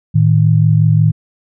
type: tone pair together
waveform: sine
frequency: 110 / 155.56 Hz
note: A2 / D#3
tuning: 0 / 0 cents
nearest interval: tritone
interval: 600 cents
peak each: -10 dBFS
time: 0.14-1.12 s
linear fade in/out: 20 ms
effects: none